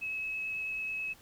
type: tone with vibrato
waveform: sine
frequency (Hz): 2577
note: E7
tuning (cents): -40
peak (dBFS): -33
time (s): 0.01-1.14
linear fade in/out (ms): 20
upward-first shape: sine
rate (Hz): 9.2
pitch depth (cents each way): 9
effects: pink hiss -58 dBFS RMS until 1.21 s